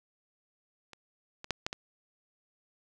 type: clicks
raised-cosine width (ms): 0.2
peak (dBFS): -30 / -25 / -12 / -14 / -19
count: 5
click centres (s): 0.933 / 1.444 / 1.507 / 1.665 / 1.729
effects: none